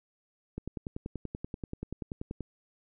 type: click train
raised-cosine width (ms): 3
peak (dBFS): -23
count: 20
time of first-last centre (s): 0.58-2.407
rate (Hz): 10.4
effects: none